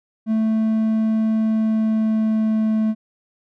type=tone with pitch glide; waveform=triangle; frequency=220.2 to 218.2 Hz; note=A3 to A3; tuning=+2 to -14 cents; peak=-14 dBFS; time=0.26-2.95 s; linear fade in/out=50 ms; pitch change=-16 cents; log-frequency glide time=1.34-2.83 s; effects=none